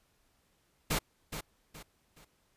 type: noise with echo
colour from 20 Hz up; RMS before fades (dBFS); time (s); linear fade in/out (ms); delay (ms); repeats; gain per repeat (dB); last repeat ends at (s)
pink; -30; 0.9-0.99; 10; 420; 3; -9; 2.25
effects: pink hiss -72 dBFS RMS until 2.56 s + resampled to 32000 Hz